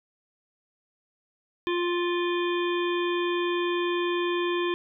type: harmonic tone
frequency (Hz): 350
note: F4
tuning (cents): +4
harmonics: 1 / 3 / 5 / 7 / 9 / 10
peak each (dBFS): -25 / -32 / -36 / -37 / -39 / -40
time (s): 1.67-4.74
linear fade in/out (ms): 0
effects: none